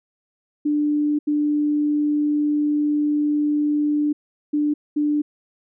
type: tone bursts at uneven times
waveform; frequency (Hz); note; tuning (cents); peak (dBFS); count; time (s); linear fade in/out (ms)
sine; 296.3; D4; +15; -17; 4; 0.65-1.19 / 1.27-4.13 / 4.53-4.74 / 4.96-5.22; 10
effects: none